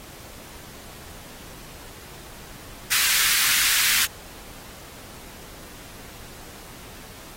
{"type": "high-pass noise", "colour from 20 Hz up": "pink", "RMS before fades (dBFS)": -21, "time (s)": [2.91, 4.06], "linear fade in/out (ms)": 10, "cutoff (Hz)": 1500, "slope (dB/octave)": 24, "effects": ["pink hiss -43 dBFS RMS until 7.36 s", "AAC 48 kbps"]}